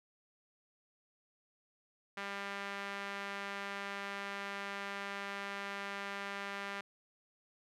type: tone with band-pass filter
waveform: sawtooth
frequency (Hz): 199.2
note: G3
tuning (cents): +28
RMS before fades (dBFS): -42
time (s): 2.17-6.81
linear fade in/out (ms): 5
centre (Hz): 1800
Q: 1.2
effects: none